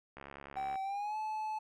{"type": "click train", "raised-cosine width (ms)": 0.5, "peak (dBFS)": -32, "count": 42, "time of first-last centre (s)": [0.17, 0.757], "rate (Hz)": 69.9}
{"type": "tone with pitch glide", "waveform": "triangle", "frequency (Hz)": [770, 864.3], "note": ["G5", "A5"], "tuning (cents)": [-31, -31], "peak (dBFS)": -33, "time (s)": [0.56, 1.59], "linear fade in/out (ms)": 10, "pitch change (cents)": 200, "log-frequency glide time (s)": [0.82, 1.17]}
{"effects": []}